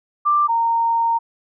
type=tone pair in turn; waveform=sine; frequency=1181 / 922.9 Hz; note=D6 / A#5; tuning=+9 / -18 cents; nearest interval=major third; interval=427 cents; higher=first; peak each=-13 / -15 dBFS; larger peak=first; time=0.25-0.48 / 0.48-1.19 s; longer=second; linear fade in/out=20 ms; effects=none